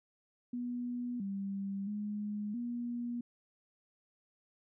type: tone with pitch steps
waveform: sine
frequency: 243.9 / 196.9 / 208.2 / 239.6 Hz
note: B3 / G3 / G#3 / A#3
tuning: -21 / +8 / +5 / +48 cents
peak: -35 dBFS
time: 0.53-3.21 s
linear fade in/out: 5 ms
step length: 670 ms
effects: none